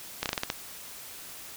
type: slowing click train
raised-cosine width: 0.2 ms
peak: -10 dBFS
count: 7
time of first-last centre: 0.23-0.501 s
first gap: 28 ms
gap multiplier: 1.19
effects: white hiss -44 dBFS RMS until 1.56 s